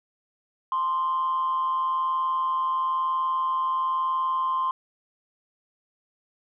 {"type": "tone with amplitude modulation", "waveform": "sine", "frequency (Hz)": 1046.5, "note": "C6", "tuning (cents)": 0, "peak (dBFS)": -19, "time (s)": [0.72, 4.71], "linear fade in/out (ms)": 2, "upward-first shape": "sine", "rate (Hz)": 161, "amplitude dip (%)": 50, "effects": ["tanh soft clip ceiling -18 dBFS"]}